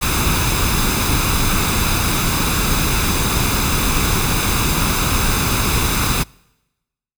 pink noise with comb filter, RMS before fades -17 dBFS, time 0.01-6.24 s, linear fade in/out 20 ms, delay 0.8 ms, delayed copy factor +0.55, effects noise-tail reverb RT60 1.0 s tail -26 dB re dry

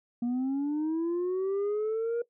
sine linear sweep, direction up, 235.5 to 476 Hz, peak -24 dBFS, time 0.22-2.22 s, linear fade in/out 5 ms, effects noise-tail reverb RT60 0.1 s tail -19 dB re dry + tanh soft clip ceiling -26 dBFS

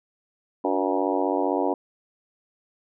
harmonic tone with a mistuned harmonic, 95.6 Hz, G2, 43 cents flat, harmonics 3 / 4 / 5 / 6 / 7 / 8 / 9 / 10, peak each -27 / -28 / -29 / -30 / -30 / -31 / -32 / -32 dBFS, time 0.64-1.74 s, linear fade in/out 5 ms, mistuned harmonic 4, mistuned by -63 cents, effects none

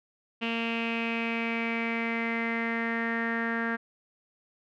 sawtooth tone with low-pass filter sweep, 230 Hz, A#3, 23 cents flat, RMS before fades -30 dBFS, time 0.41-3.77 s, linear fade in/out 20 ms, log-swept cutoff 2800 to 1700 Hz, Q 7.4, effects none

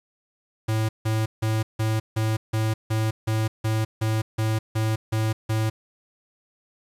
square tone bursts, 110 Hz, A2, in tune, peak -22 dBFS, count 14, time 0.68-5.7 s, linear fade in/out 10 ms, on 210 ms, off 160 ms, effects resampled to 32000 Hz + 8-bit

